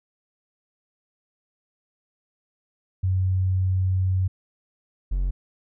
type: tone pair in turn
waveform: sine / triangle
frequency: 93.4 / 45.53 Hz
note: F#2 / F#1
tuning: +17 / -27 cents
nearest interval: octave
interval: 1244 cents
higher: first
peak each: -19 dBFS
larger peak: neither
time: 3.03-4.28 / 5.11-5.31 s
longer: first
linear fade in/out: 10 ms
effects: none